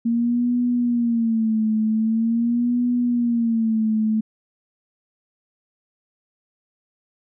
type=tone with vibrato; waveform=sine; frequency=230.4 Hz; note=A#3; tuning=20 cents flat; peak=-17 dBFS; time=0.05-4.21 s; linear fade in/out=10 ms; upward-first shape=sine; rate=0.44 Hz; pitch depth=100 cents each way; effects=none